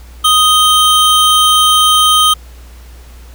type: tone pair together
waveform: square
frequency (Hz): 1244.5 / 3136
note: D#6 / G7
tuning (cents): 0 / 0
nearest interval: octave + major third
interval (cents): 1600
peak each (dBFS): -10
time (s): 0.24-2.34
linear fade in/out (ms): 10
effects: added 60 Hz sine -32 dBFS peak until 3.34 s + pink hiss -43 dBFS RMS until 3.34 s